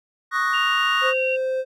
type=chord; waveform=triangle; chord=D# minor seventh; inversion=third; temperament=equal; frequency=1108.7 / 1244.5 / 1480 / 1864.7 Hz; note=C#6 / D#6 / F#6 / A#6; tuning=0 / 0 / 0 / 0 cents; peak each=-23 dBFS; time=0.31-1.14 s; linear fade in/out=50 ms
type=tone with pitch glide; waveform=sine; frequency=2800 to 2744 Hz; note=F7 to F7; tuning=+4 to -31 cents; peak=-23 dBFS; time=0.53-1.37 s; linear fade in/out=20 ms; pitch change=-35 cents; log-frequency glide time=1.04-1.21 s
type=tone; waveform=triangle; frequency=521 Hz; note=C5; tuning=7 cents flat; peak=-19 dBFS; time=1.01-1.65 s; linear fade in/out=50 ms
effects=none